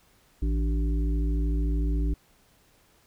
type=harmonic tone with a mistuned harmonic; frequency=55 Hz; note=A1; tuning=in tune; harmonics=1 / 3 / 5 / 7; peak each=-23 / -35 / -34 / -42 dBFS; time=0.42-2.14 s; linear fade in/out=5 ms; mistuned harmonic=5; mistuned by=+100 cents; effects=pink hiss -62 dBFS RMS until 3.06 s